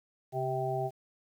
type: harmonic tone with a mistuned harmonic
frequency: 130 Hz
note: C3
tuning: 11 cents flat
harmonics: 1 / 3 / 5 / 6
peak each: -35 / -35 / -35 / -35 dBFS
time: 0.32-0.91 s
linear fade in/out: 50 ms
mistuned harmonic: 1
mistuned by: +53 cents
effects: 10-bit